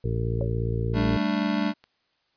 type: harmonic tone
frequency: 57 Hz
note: A#1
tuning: 38 cents flat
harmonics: 1 / 2 / 3 / 4 / 5 / 6 / 7 / 8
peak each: -30 / -26 / -34 / -41 / -42 / -40 / -36 / -34 dBFS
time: 0.04-1.17 s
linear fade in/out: 5 ms
type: tone with exponential decay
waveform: sine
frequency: 554.4 Hz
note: C#5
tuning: in tune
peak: -25 dBFS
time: 0.41-0.53 s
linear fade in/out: 1 ms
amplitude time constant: 26 ms
type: chord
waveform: square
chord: G suspended second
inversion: none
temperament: just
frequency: 196 / 220.5 / 294 Hz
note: G3 / A3 / D4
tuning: 0 / +4 / +2 cents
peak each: -28 dBFS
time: 0.93-1.74 s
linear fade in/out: 50 ms
type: clicks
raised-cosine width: 0.2 ms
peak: -40 / -31 dBFS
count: 2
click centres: 1.279 / 1.84 s
effects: white hiss -70 dBFS RMS until 2.36 s + resampled to 11025 Hz